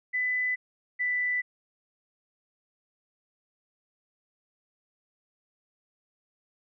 sine tone pair in turn, 2000 / 1983.9 Hz, B6 / B6, +21 / +7 cents, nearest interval unison, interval 14 cents, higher first, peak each -25 dBFS, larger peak neither, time 0.13-0.56 / 0.99-1.42 s, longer neither, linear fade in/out 20 ms, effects none

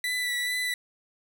30% pulse tone with vibrato, 1975.5 Hz, B6, in tune, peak -24 dBFS, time 0.04-0.74 s, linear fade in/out 2 ms, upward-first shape sine, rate 2.3 Hz, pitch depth 21 cents each way, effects none

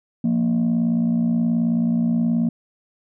sine tone pair together, 174.33 / 233.1 Hz, F3 / A#3, -3 / 0 cents, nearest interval perfect fourth, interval 503 cents, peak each -20 / -16 dBFS, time 0.24-2.49 s, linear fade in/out 5 ms, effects tanh soft clip ceiling -14 dBFS

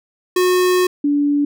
square / sine tone pair in turn, 363.9 / 288.8 Hz, F#4 / D4, -29 / -29 cents, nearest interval major third, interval 400 cents, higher first, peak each -13 dBFS, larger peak neither, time 0.36-0.87 / 1.04-1.45 s, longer first, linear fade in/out 5 ms, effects none

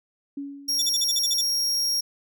sine tone with exponential decay, 281 Hz, C#4, 24 cents sharp, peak -28 dBFS, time 0.37-1.16 s, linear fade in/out 5 ms, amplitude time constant 170 ms
40% pulse tone, 5588 Hz, F8, in tune, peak -21 dBFS, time 0.68-2.01 s, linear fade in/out 10 ms
sawtooth tone bursts, 3533 Hz, A7, 6 cents sharp, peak -21 dBFS, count 9, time 0.79-1.41 s, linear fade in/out 2 ms, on 28 ms, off 46 ms
effects none

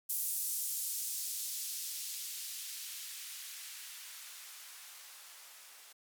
violet noise with band-pass filter sweep, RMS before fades -42 dBFS, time 0.09-5.93 s, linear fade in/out 10 ms, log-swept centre 9800 to 650 Hz, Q 0.76, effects none

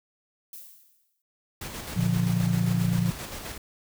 violet noise with exponential decay, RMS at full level -40 dBFS, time 0.53-1.22 s, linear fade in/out 2 ms, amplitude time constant 150 ms
pink noise with tremolo, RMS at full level -36 dBFS, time 1.61-3.58 s, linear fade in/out 5 ms, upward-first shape square, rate 7.6 Hz, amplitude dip 35%
sine chord, Bb major, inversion none, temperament just, 116.54 / 145.68 / 174.81 Hz, Bb2 / D3 / F3, 0 / -14 / +2 cents, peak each -26 / -30 / -24 dBFS, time 1.96-3.11 s, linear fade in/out 10 ms
effects none

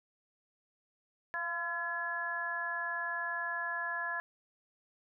harmonic tone with a mistuned harmonic, 340.1 Hz, F4, 46 cents flat, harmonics 2 / 3 / 4 / 5, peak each -43 / -40 / -45 / -35 dBFS, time 1.34-4.2 s, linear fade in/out 0 ms, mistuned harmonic 2, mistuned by +22 cents, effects none

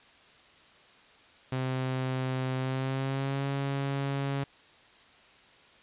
sawtooth tone with pitch glide, 130 to 138.53 Hz, C3 to C#3, -11 to -1 cents, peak -25 dBFS, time 1.52-4.44 s, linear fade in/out 5 ms, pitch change +110 cents, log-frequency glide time 2.57-3.46 s, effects white hiss -57 dBFS RMS until 5.82 s + resampled to 8000 Hz

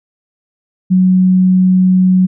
sine tone, 185 Hz, F#3, in tune, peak -6 dBFS, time 0.9-2.27 s, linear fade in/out 20 ms, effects none

